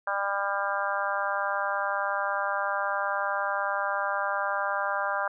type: harmonic tone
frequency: 199.4 Hz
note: G3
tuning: 30 cents sharp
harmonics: 3 / 4 / 5 / 6 / 7 / 8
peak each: -33 / -33 / -33 / -33 / -33 / -33 dBFS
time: 0.07-5.28 s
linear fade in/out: 5 ms
effects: none